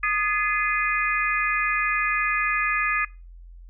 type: harmonic tone with a mistuned harmonic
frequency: 411.9 Hz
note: G#4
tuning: 14 cents flat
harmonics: 3 / 4 / 5 / 6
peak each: -26 / -26 / -26 / -26 dBFS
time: 0.03-3.05 s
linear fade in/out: 5 ms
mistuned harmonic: 4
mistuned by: +57 cents
effects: noise-tail reverb RT60 0.3 s tail -24 dB re dry + added 43 Hz sine -41 dBFS peak until 3.69 s